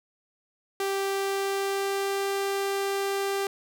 sawtooth tone with pitch glide, 392 to 394.7 Hz, G4 to G4, 0 to +12 cents, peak -22 dBFS, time 0.8-3.47 s, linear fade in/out 2 ms, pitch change +12 cents, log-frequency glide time 1.08-2.29 s, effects none

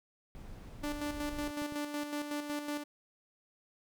brown noise, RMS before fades -46 dBFS, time 0.35-1.51 s, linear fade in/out 0 ms
sawtooth tone with tremolo, 293.7 Hz, D4, in tune, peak -30 dBFS, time 0.83-2.84 s, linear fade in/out 10 ms, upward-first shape square, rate 5.4 Hz, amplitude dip 50%
clicks, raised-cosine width 3 ms, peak -34 dBFS, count 3, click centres 1.477 / 1.619 / 1.723 s
effects none

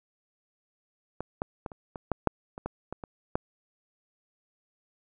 clicks, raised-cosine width 1 ms, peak -19 / -15 / -20 / -29 / -23 / -12 / -7 / -25 / -18 / -21 / -24 / -12 dBFS, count 12, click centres 1.206 / 1.419 / 1.662 / 1.718 / 1.958 / 2.117 / 2.273 / 2.579 / 2.66 / 2.926 / 3.038 / 3.355 s, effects none

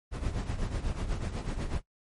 brown noise with tremolo, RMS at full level -29 dBFS, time 0.11-1.82 s, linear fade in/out 50 ms, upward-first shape triangle, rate 8.1 Hz, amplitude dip 75%, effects noise-tail reverb RT60 0.1 s tail -18 dB re dry + MP3 48 kbps

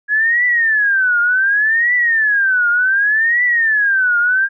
sine tone with vibrato, 1671 Hz, G#6, 10 cents sharp, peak -11 dBFS, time 0.08-4.49 s, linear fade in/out 50 ms, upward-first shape triangle, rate 0.67 Hz, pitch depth 300 cents each way, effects none

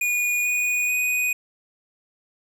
square tone with pitch steps, 2449 / 2467 / 2486 Hz, D#7 / D#7 / D#7, -28 / -15 / -2 cents, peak -21 dBFS, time 0.01-1.33 s, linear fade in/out 5 ms, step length 440 ms, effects none

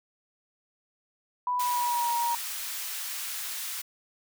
sine tone with pitch glide, 989 to 945.4 Hz, B5 to A#5, +2 to +24 cents, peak -25 dBFS, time 1.47-2.35 s, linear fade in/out 2 ms, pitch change -78 cents, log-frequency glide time 1.59-2.11 s
white high-pass noise, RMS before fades -35 dBFS, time 1.59-3.82 s, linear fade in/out 10 ms, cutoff 1200 Hz, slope 12 dB/octave
effects none

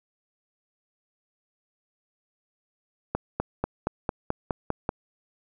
accelerating click train, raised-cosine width 1 ms, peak -11 dBFS, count 9, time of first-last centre 3.15-4.891 s, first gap 250 ms, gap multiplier 0.96, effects none

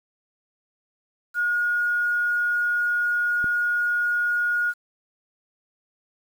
sine tone, 1438 Hz, F#6, 50 cents flat, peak -20 dBFS, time 1.34-4.74 s, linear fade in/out 50 ms
click, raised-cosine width 3 ms, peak -22 dBFS, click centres 3.443 s
effects 8-bit

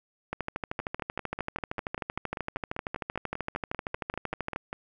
two click trains, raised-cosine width 0.5 ms, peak -16 / -19 dBFS, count 56 / 21, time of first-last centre 0.33-4.561 / 0.8-4.729 s, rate 13 / 5.09 Hz, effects none

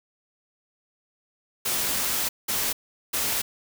white noise bursts at uneven times, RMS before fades -26 dBFS, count 3, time 1.65-2.29 / 2.48-2.73 / 3.13-3.42 s, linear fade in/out 10 ms, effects none

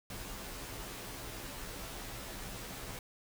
pink noise with comb filter, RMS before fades -44 dBFS, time 0.1-2.99 s, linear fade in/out 2 ms, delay 13 ms, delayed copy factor -1, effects none

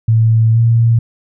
sine tone with pitch glide, 112.4 to 115.69 Hz, A2 to A#2, +37 to -13 cents, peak -7 dBFS, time 0.08-0.99 s, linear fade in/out 5 ms, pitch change +50 cents, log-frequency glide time 0.53-0.58 s, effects none

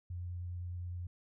sine tone with vibrato, 88.4 Hz, F2, 22 cents sharp, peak -38 dBFS, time 0.1-1.07 s, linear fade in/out 5 ms, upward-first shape triangle, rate 9.7 Hz, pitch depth 14 cents each way, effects none

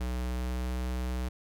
square tone with pitch glide, 61.9 to 62.55 Hz, B1 to B1, +5 to +23 cents, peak -31 dBFS, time 0-1.29 s, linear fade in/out 10 ms, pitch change +18 cents, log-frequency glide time 0.24-0.73 s, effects none

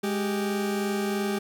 40% pulse tone pair together, 207.5 / 392 Hz, G#3 / G4, -1 / 0 cents, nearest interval major seventh, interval 1101 cents, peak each -27 / -28 dBFS, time 0.03-1.39 s, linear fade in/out 10 ms, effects none

